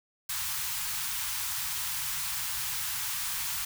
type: band-stop noise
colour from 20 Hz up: white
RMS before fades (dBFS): -33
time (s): 0.29-3.65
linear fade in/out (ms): 5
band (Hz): 160 to 840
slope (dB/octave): 48
effects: none